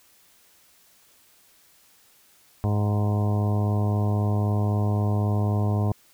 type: harmonic tone with a mistuned harmonic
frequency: 103.83 Hz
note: G#2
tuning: in tune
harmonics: 1 / 2 / 3 / 4 / 5 / 6 / 7 / 8 / 9 / 10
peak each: -21 / -29 / -35 / -35 / -40 / -37 / -37 / -43 / -40 / -42 dBFS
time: 2.64-5.92 s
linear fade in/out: 0 ms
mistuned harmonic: 8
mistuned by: -53 cents
effects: white hiss -58 dBFS RMS until 6.13 s